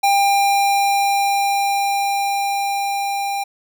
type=tone with level ramp; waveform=square; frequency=798 Hz; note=G5; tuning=31 cents sharp; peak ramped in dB=-13 to -21 dBFS; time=0.03-3.44 s; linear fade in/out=10 ms; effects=none